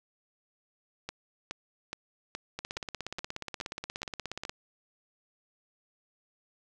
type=two click trains; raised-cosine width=0.2 ms; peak=-19 / -19 dBFS; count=9 / 33; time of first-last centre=1.09-4.451 / 2.59-4.495 s; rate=2.38 / 16.8 Hz; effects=none